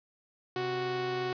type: tone pair together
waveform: sawtooth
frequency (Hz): 130.77 / 369.6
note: C3 / F#4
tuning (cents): -1 / -2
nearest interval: octave + tritone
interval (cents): 1799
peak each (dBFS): -36 / -27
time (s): 0.56-1.33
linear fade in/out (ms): 2
effects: resampled to 11025 Hz + 9-bit